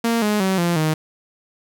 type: tone with pitch steps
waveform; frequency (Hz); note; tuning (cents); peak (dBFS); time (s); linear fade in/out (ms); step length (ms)
sawtooth; 231.4 / 209.8 / 190.14 / 172.36 / 156.24; A#3 / G#3 / F#3 / F3 / D#3; -13 / +18 / +47 / -22 / +8; -13; 0.04-0.94; 5; 180
effects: none